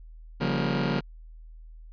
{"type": "chord", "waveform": "sawtooth", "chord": "G half-diminished seventh", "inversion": "second", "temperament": "just", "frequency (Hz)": [141.12, 176.4, 196, 235.2], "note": ["Db3", "F3", "G3", "Bb3"], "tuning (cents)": [31, 18, 0, 16], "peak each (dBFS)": [-25, -26, -28, -26], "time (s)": [0.4, 1.01], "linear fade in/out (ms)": 20, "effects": ["added 40 Hz sine -43 dBFS peak until 1.92 s", "resampled to 11025 Hz"]}